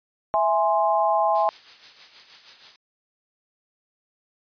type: chord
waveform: sine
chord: E augmented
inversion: none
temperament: equal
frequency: 659.3 / 830.6 / 1046.5 Hz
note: E5 / G#5 / B#5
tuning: 0 / 0 / 0 cents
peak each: -22 / -21 / -24 dBFS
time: 0.34-1.49 s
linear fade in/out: 0 ms
type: noise with tremolo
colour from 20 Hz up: blue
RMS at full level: -37 dBFS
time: 1.35-2.76 s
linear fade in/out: 2 ms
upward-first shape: sine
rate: 6.3 Hz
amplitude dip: 55%
effects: resampled to 11025 Hz